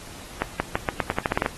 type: accelerating click train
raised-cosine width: 0.5 ms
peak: -7 dBFS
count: 12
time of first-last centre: 0.42-1.461 s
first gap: 180 ms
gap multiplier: 0.86
effects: pink hiss -42 dBFS RMS until 1.57 s + AAC 32 kbps